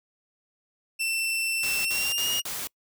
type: tone with pitch glide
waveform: sawtooth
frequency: 2682 to 2858 Hz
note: E7 to F7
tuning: +29 to +39 cents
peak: -22 dBFS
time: 0.99-2.42 s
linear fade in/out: 20 ms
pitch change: +110 cents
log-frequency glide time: 1.8-2.3 s
type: noise bursts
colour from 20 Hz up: white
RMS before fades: -33 dBFS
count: 4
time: 1.63-2.672 s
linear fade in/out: 2 ms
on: 220 ms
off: 54 ms
effects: noise-tail reverb RT60 0.1 s tail -26 dB re dry